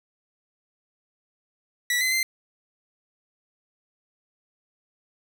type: tone with pitch steps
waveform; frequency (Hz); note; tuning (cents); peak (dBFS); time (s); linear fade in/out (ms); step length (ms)
sawtooth; 1953 / 2042 / 2079; B6 / C7 / C7; -20 / -43 / -12; -18; 1.9-2.23; 2; 110
effects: none